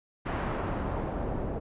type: noise with low-pass filter sweep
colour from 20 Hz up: pink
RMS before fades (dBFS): -32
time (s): 0.25-1.6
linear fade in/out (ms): 20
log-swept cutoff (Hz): 1600 to 590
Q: 1
effects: resampled to 8000 Hz